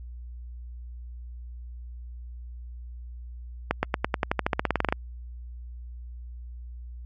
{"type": "accelerating click train", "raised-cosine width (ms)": 0.5, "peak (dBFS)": -7, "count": 18, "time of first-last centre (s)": [3.71, 4.925], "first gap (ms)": 120, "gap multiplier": 0.93, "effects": ["added 60 Hz sine -37 dBFS peak until 7.05 s", "MP3 64 kbps"]}